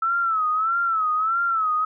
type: tone with vibrato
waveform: sine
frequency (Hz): 1312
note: E6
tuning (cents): -9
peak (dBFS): -19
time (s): 0.02-1.85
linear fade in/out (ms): 5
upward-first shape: sine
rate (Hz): 1.6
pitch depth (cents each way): 99
effects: none